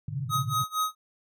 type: band-pass noise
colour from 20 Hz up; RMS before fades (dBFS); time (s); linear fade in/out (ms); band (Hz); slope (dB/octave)
pink; -32; 0.08-0.64; 5; 110 to 150; 96
type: tone with tremolo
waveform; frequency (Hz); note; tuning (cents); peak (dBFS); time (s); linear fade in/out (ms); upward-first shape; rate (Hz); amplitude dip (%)
square; 1261; D#6; +23; -24; 0.29-0.95; 50; sine; 4.3; 95
effects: none